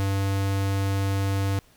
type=tone; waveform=square; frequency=98 Hz; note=G2; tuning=in tune; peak=-23 dBFS; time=0-1.59 s; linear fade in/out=0 ms; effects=pink hiss -58 dBFS RMS until 1.76 s